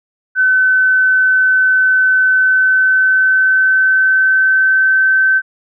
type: tone with pitch glide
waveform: sine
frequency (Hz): 1519 to 1540.2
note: F#6 to G6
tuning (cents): +45 to -31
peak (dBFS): -8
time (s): 0.35-5.42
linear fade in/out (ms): 50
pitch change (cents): +24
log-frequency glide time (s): 2.33-5.06
effects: none